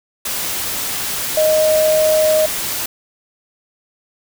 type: tone in noise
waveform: sine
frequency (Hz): 622.3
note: D#5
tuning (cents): 0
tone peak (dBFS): -11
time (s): 1.37-2.46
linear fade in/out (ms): 5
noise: white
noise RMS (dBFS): -22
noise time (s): 0.25-2.86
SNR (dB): +8
effects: none